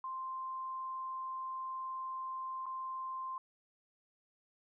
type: tone with dropouts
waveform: sine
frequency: 1046.5 Hz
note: C6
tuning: in tune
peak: -38 dBFS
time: 0.04-3.38 s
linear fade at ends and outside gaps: 2 ms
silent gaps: 2.658-2.664 s
effects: none